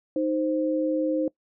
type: tone pair together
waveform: sine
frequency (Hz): 311.1 / 522.7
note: D#4 / C5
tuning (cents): 0 / -2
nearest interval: major sixth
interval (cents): 898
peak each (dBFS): -24 / -26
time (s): 0.16-1.28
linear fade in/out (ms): 2
effects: noise-tail reverb RT60 0.1 s tail -22 dB re dry